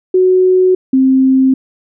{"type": "tone pair in turn", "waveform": "sine", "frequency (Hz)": [370, 263.4], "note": ["F#4", "C4"], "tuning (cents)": [0, 12], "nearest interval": "tritone", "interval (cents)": 588, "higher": "first", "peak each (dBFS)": -6, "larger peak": "neither", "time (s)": [[0.14, 0.75], [0.93, 1.54]], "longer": "neither", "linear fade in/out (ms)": 5, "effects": []}